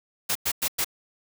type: noise bursts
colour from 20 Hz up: white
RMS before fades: -25 dBFS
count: 4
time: 0.29-0.846 s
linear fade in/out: 10 ms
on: 64 ms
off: 100 ms
effects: none